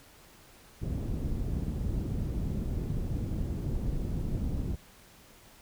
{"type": "low-pass noise", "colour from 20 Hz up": "pink", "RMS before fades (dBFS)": -32, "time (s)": [0.81, 4.76], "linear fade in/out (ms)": 20, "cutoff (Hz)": 230, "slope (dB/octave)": 12, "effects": ["pink hiss -56 dBFS RMS until 5.61 s"]}